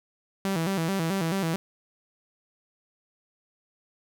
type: tone with vibrato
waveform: sawtooth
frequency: 178.4 Hz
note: F3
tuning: 37 cents sharp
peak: -21 dBFS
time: 0.45-1.56 s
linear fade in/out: 0 ms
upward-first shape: square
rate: 4.6 Hz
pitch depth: 150 cents each way
effects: none